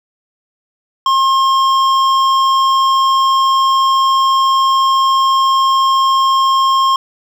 triangle tone with hard clipping, 1069 Hz, C6, 37 cents sharp, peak -11 dBFS, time 1.06-6.96 s, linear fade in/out 2 ms, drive 14 dB, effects none

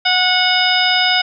harmonic tone with a mistuned harmonic, 733 Hz, F#5, 16 cents flat, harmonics 1 / 2 / 3 / 4 / 5 / 7, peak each -19 / -19 / -19 / -19 / -19 / -19 dBFS, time 0.05-1.22 s, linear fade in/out 10 ms, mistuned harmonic 7, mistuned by -39 cents, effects none

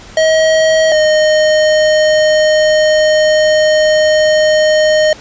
square tone pair in turn, 635 / 616.9 Hz, D#5 / D#5, +35 / -15 cents, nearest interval minor second, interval 50 cents, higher first, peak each -8 dBFS, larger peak neither, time 0.17-0.92 / 0.92-5.13 s, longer second, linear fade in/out 2 ms, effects pink hiss -35 dBFS RMS until 5.2 s + resampled to 16000 Hz

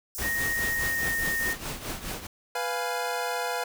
white high-pass noise, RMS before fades -36 dBFS, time 0.15-1.53 s, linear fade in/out 0 ms, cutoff 5100 Hz, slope 48 dB/octave
pink noise with tremolo, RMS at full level -32 dBFS, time 0.18-2.27 s, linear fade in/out 5 ms, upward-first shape triangle, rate 4.8 Hz, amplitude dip 75%
sine tone with pitch glide, 1864.7 to 1843.3 Hz, A#6 to A#6, 0 to -20 cents, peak -26 dBFS, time 0.21-1.56 s, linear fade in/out 50 ms, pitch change -20 cents, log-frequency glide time 0.73-1.14 s
25% pulse chord, F diminished, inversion second, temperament equal, 493.9 / 698.5 / 830.6 Hz, Cb5 / F5 / Ab5, 0 / 0 / 0 cents, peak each -28 / -28 / -30 dBFS, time 2.55-3.64 s, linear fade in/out 5 ms
effects none

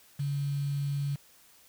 sine tone with quantisation, 141.6 Hz, C#3, 37 cents sharp, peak -28 dBFS, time 0.19-1.16 s, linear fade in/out 10 ms, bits 8, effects white hiss -59 dBFS RMS until 1.68 s

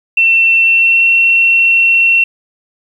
sine tone with pitch glide, 2695 to 2717 Hz, E7 to F7, +38 to -48 cents, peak -6 dBFS, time 0.17-2.24 s, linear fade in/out 5 ms, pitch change +14 cents, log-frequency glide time 0.63-1.05 s, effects 7-bit

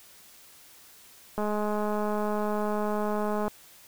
click train, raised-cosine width 1 ms, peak -17 dBFS, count 442, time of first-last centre 1.38-3.48 s, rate 210 Hz, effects white hiss -53 dBFS RMS until 3.87 s

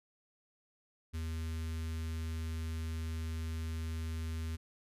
square tone with notch filter, 80.6 Hz, E2, 38 cents flat, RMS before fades -38 dBFS, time 1.13-4.57 s, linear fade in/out 20 ms, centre 670 Hz, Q 0.53, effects resampled to 32000 Hz

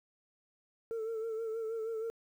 sine tone with vibrato, 448.1 Hz, A4, 32 cents sharp, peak -32 dBFS, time 0.91-2.1 s, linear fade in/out 0 ms, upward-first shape sine, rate 6.3 Hz, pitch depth 44 cents each way, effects tanh soft clip ceiling -33 dBFS + 11-bit

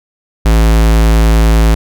square tone, 55 Hz, A1, in tune, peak -6 dBFS, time 0.45-1.75 s, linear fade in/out 10 ms, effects none

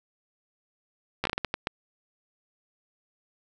slowing click train, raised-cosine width 0.3 ms, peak -11 dBFS, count 9, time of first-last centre 1.24-1.671 s, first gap 13 ms, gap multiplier 1.39, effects none

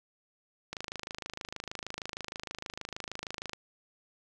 click train, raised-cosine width 0.2 ms, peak -20 dBFS, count 75, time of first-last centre 0.73-3.533 s, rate 26.4 Hz, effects none

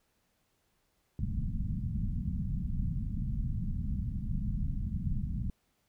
pink low-pass noise, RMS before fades -33 dBFS, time 1.19-5.5 s, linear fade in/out 2 ms, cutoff 220 Hz, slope 48 dB/octave, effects pink hiss -75 dBFS RMS until 5.88 s

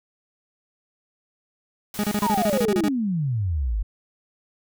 white noise, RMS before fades -36 dBFS, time 1.94-2.65 s, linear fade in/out 2 ms
40% pulse tone bursts, 207.7 Hz, G#3, in tune, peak -20 dBFS, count 12, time 1.99-2.883 s, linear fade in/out 0 ms, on 46 ms, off 31 ms
sine exponential sweep, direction down, 1035 to 46.25 Hz, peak -21 dBFS, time 2.22-3.83 s, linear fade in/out 10 ms
effects none

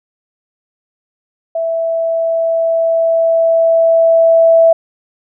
sine tone with level ramp, 659.3 Hz, E5, in tune, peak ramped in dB -14 to -4 dBFS, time 1.55-4.73 s, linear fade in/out 5 ms, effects none

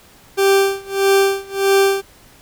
40% pulse tone with tremolo, 392 Hz, G4, in tune, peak -9 dBFS, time 0.37-2.02 s, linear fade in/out 20 ms, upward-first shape sine, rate 1.6 Hz, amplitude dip 95%, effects pink hiss -47 dBFS RMS until 2.41 s

